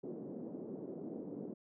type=band-pass noise; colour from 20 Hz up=white; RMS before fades=-45 dBFS; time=0.03-1.54 s; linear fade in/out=10 ms; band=180 to 410 Hz; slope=24 dB/octave; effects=none